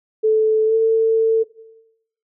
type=tone with pitch glide; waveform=sine; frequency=436.5 to 447.5 Hz; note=A4 to A4; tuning=-14 to +29 cents; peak=-12 dBFS; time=0.23-1.44 s; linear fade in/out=20 ms; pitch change=+43 cents; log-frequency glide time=0.66-0.75 s; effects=noise-tail reverb RT60 0.9 s tail -18 dB re dry